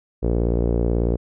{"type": "tone with low-pass filter", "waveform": "sawtooth", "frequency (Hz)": 58.27, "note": "A#1", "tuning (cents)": 0, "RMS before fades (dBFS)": -20, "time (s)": [0.22, 1.17], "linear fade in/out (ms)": 20, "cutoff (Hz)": 450, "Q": 2.8, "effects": []}